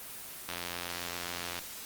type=click train; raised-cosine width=0.2 ms; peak=-18 dBFS; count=97; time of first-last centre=0.49-1.59 s; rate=87.3 Hz; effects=white hiss -44 dBFS RMS until 1.85 s + Opus 24 kbps